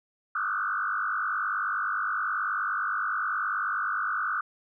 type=tone with frequency modulation; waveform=sine; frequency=1346 Hz; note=E6; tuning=36 cents sharp; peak=-26 dBFS; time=0.35-4.41 s; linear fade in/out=5 ms; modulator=49.5 Hz; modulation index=3.7; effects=none